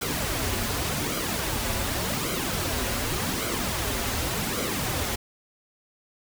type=noise with flanger; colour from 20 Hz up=pink; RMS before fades=-28 dBFS; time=0.01-5.16 s; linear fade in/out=10 ms; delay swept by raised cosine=1.1 to 6.6 ms; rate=0.87 Hz; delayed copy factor=-0.65; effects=none